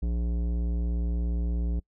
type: tone with tanh clipping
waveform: triangle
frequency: 58.5 Hz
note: A#1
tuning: 7 cents sharp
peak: -27 dBFS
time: 0.02-1.8 s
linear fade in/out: 10 ms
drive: 18 dB
effects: noise-tail reverb RT60 0.1 s tail -26 dB re dry